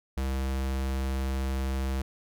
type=tone; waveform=square; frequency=66.4 Hz; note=C2; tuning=26 cents sharp; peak=-28 dBFS; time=0.17-2.02 s; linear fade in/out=5 ms; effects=none